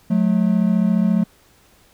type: tone pair together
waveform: triangle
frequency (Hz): 181.78 / 216.3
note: F#3 / A3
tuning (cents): -30 / -29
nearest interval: minor third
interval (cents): 301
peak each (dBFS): -15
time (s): 0.1-1.24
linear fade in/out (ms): 10
effects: pink hiss -54 dBFS RMS until 1.93 s